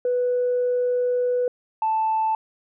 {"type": "tone pair in turn", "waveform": "sine", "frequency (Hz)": [493.9, 880], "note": ["B4", "A5"], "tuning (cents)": [0, 0], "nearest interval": "minor seventh", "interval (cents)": 1000, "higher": "second", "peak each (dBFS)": -18, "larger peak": "neither", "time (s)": [[0.05, 1.48], [1.82, 2.35]], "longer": "first", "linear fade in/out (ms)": 2, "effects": ["tanh soft clip ceiling -15 dBFS"]}